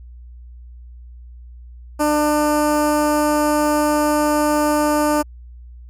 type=tone with notch filter; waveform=15% pulse; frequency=298.9 Hz; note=D4; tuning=31 cents sharp; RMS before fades=-17 dBFS; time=1.99-5.23 s; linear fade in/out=20 ms; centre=3400 Hz; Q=0.7; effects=added 60 Hz sine -36 dBFS peak until 5.89 s + resampled to 32000 Hz